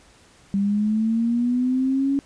sine linear sweep, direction up, 196 to 279.7 Hz, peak -18 dBFS, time 0.54-2.19 s, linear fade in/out 0 ms, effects pink hiss -53 dBFS RMS until 2.25 s + resampled to 22050 Hz

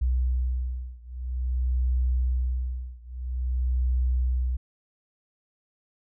sine beating tone pair, 62.4 / 62.9 Hz, B1 / B1, +19 / +32 cents, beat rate 0.5 Hz, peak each -26 / -27 dBFS, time 0.01-4.57 s, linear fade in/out 10 ms, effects none

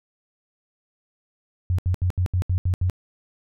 sine tone bursts, 90.6 Hz, F#2, 36 cents flat, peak -18 dBFS, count 8, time 1.7-2.898 s, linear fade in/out 0 ms, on 85 ms, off 74 ms, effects none

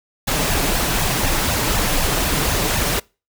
pink noise with flanger, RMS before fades -19 dBFS, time 0.27-3 s, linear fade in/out 10 ms, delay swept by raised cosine 1.1 to 7 ms, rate 4 Hz, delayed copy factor +0.95, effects noise-tail reverb RT60 0.3 s tail -25 dB re dry

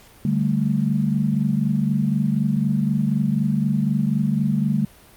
sine chord, D suspended fourth, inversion none, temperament equal, 146.83 / 196 / 220 Hz, D3 / G3 / A3, 0 / 0 / 0 cents, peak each -22 dBFS, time 0.25-4.85 s, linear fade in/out 2 ms, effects pink hiss -49 dBFS RMS until 5.16 s + Opus 48 kbps

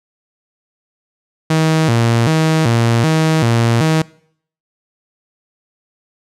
sawtooth tone with vibrato, 135.9 Hz, C#3, 34 cents flat, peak -7 dBFS, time 1.5-4.02 s, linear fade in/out 5 ms, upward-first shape square, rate 1.3 Hz, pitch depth 270 cents each way, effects noise-tail reverb RT60 0.6 s tail -22 dB re dry + low-pass 9000 Hz 12 dB/octave

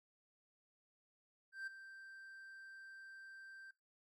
triangle tone with ADSR envelope, 1568 Hz, G6, in tune, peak -39 dBFS, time 1.52-3.71 s, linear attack 150 ms, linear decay 12 ms, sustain -12 dB, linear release 5 ms, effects noise-tail reverb RT60 0.2 s tail -17 dB re dry

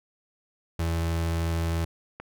35% pulse tone, 83 Hz, E2, 12 cents sharp, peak -23 dBFS, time 0.79-1.85 s, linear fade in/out 5 ms
click, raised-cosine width 0.5 ms, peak -23 dBFS, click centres 2.2 s
effects none

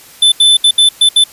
square tone bursts at uneven times, 3520 Hz, A7, in tune, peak -5 dBFS, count 6, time 0.22-0.32 / 0.4-0.57 / 0.64-0.71 / 0.78-0.89 / 1.01-1.09 / 1.16-1.24 s, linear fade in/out 5 ms, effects white hiss -38 dBFS RMS until 1.32 s + resampled to 32000 Hz

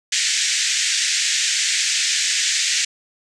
white band-pass noise, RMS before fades -20 dBFS, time 0.12-2.85 s, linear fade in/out 5 ms, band 1700 to 7800 Hz, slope 48 dB/octave, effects none

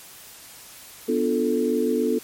sine chord, B half-diminished seventh, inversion none, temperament equal with one note detuned, 246.9 / 293.7 / 350.2 / 440 Hz, B3 / D4 / F4 / A4, 0 / 0 / +5 / 0 cents, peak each -24 / -27 / -27 / -23 dBFS, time 1.08-2.19 s, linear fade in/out 10 ms, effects white hiss -44 dBFS RMS until 2.23 s + MP3 64 kbps

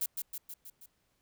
violet noise with echo, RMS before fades -32 dBFS, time 0.01-0.06 s, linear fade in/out 5 ms, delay 160 ms, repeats 5, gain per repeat -4 dB, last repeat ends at 0.86 s, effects pink hiss -75 dBFS RMS until 1.21 s

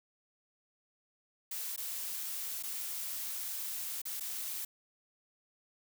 blue noise with dropouts, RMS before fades -39 dBFS, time 1.51-4.65 s, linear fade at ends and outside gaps 5 ms, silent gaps 1.763-1.776 / 2.627-2.634 / 4.018-4.053 / 4.199-4.206 s, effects none

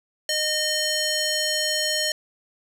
square tone with band-pass filter, 613 Hz, D#5, 26 cents flat, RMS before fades -24 dBFS, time 0.29-2.12 s, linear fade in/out 2 ms, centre 5300 Hz, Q 1, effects 7-bit

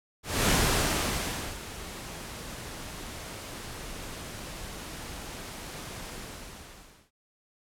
pink noise with ADSR envelope, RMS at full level -23 dBFS, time 0.23-7.11 s, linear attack 240 ms, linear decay 1100 ms, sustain -17 dB, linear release 1000 ms, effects low-pass 12000 Hz 12 dB/octave

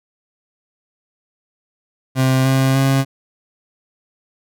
30% pulse tone with pitch steps, 131.1 / 133.16 / 135.25 Hz, C3 / C3 / C#3, +4 / +31 / -42 cents, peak -10 dBFS, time 2.15-3.05 s, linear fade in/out 50 ms, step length 300 ms, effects none

